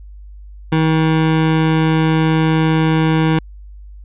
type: tone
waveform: 25% pulse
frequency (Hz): 159.1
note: D#3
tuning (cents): +39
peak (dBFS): -8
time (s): 0.72-3.39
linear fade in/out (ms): 5
effects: added 50 Hz sine -33 dBFS peak until 4.04 s + resampled to 8000 Hz